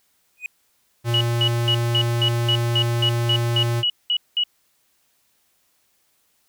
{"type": "tone with exponential growth", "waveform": "triangle", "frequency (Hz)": 2489, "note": "D#7", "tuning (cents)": 0, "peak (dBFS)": -20, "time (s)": [0.37, 0.46], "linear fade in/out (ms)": 1, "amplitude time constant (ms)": 18}
{"type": "tone", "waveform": "square", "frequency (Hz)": 118, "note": "A#2", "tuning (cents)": 22, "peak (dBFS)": -20, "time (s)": [1.04, 3.84], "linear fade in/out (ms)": 50}
{"type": "tone bursts", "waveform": "sine", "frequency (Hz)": 2924, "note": "F#7", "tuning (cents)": -21, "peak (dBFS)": -17, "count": 13, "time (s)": [1.14, 4.437], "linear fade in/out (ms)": 2, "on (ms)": 69, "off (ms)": 200}
{"effects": ["white hiss -65 dBFS RMS until 6.48 s"]}